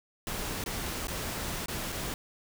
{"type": "noise with dropouts", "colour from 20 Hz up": "pink", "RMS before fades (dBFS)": -35, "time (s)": [0.27, 2.14], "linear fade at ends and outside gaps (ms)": 1, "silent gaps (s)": [[0.639, 0.661], [1.071, 1.082], [1.659, 1.683], [1.922, 1.925]], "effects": []}